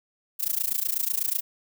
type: noise with amplitude modulation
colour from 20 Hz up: violet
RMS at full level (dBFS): -23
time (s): 0.39-1.41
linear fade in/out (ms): 20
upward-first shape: sine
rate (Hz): 28.1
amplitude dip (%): 95
effects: none